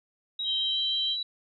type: tone with pitch glide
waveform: sine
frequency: 3831 to 3923 Hz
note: A#7 to B7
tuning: +47 to -12 cents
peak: -29 dBFS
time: 0.39-1.23 s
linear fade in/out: 5 ms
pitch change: +41 cents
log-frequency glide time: 0.63-0.78 s
type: tone with vibrato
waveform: sine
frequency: 3141 Hz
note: G7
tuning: 3 cents sharp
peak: -27 dBFS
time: 0.44-1.17 s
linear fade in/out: 50 ms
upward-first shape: sine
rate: 6.4 Hz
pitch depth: 9 cents each way
effects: none